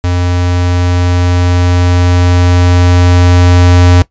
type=tone with level ramp; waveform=square; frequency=88.8 Hz; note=F2; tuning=29 cents sharp; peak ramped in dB=-10 to -3 dBFS; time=0.04-4.02 s; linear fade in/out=0 ms; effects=noise-tail reverb RT60 0.1 s tail -18 dB re dry + resampled to 16000 Hz